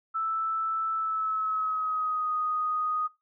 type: tone with pitch glide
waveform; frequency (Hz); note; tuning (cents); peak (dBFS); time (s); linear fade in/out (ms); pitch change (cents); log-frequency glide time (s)
sine; 1318.5 to 1244.5; E6 to D#6; 0 to 0; -26; 0.14-3.08; 20; -100; 0.94-2.31
effects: noise-tail reverb RT60 0.2 s tail -17 dB re dry